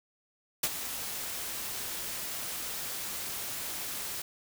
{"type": "noise with ADSR envelope", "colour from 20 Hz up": "white", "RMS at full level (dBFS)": -26, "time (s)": [0.63, 4.22], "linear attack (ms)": 6, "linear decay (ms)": 45, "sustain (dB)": -11, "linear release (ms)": 4, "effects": []}